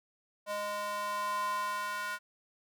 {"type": "tone with high-pass filter sweep", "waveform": "square", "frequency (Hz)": 206.2, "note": "G#3", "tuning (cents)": -12, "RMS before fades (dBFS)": -35, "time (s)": [0.46, 2.19], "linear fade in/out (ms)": 50, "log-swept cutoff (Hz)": [740, 1300], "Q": 4.8, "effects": []}